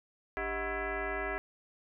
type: tone with frequency modulation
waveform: sine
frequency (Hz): 635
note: D#5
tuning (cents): +35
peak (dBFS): -32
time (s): 0.37-1.38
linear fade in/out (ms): 0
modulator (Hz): 343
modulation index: 4.3
effects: none